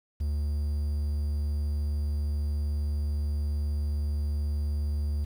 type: tone with quantisation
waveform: triangle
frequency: 73.42 Hz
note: D2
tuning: in tune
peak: -24 dBFS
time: 0.2-5.25 s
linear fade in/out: 10 ms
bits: 9
effects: none